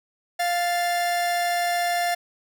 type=tone pair together; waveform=45% pulse; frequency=698.5 / 1755.2 Hz; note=F5 / A6; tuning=0 / -5 cents; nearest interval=octave + major third; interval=1595 cents; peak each=-22 / -30 dBFS; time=0.39-2.15 s; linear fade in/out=10 ms; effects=none